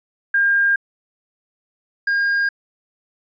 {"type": "tone pair in turn", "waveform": ["sine", "triangle"], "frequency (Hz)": [1608, 1617.3], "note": ["G6", "G#6"], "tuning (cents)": [44, -46], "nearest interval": "unison", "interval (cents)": 10, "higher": "second", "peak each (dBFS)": [-13, -14], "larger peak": "first", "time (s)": [[0.34, 0.76], [2.07, 2.49]], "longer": "neither", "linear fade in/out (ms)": 5, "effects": ["resampled to 16000 Hz"]}